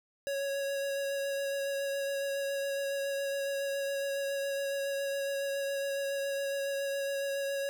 square tone with vibrato, 554.4 Hz, C#5, in tune, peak -32 dBFS, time 0.27-7.69 s, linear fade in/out 0 ms, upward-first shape sine, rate 7.2 Hz, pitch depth 12 cents each way, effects none

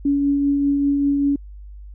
sine tone with tremolo, 282.6 Hz, C#4, 34 cents sharp, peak -14 dBFS, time 0.05-1.36 s, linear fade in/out 5 ms, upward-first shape triangle, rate 5.1 Hz, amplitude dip 30%, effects added 50 Hz sine -35 dBFS peak until 1.94 s

